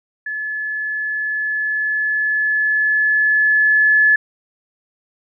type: tone with level ramp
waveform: sine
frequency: 1719 Hz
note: A6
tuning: 41 cents flat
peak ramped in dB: -22 to -9 dBFS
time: 0.26-4.16 s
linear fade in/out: 5 ms
effects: none